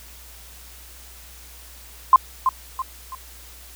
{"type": "tone with echo", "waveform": "sine", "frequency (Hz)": 1046.5, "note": "C6", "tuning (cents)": 0, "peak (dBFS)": -6, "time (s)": [2.13, 2.16], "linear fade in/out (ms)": 2, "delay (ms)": 330, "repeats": 3, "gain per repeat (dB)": -8, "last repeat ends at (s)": 3.15, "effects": ["added 60 Hz sine -45 dBFS peak until 3.75 s", "white hiss -45 dBFS RMS until 3.75 s"]}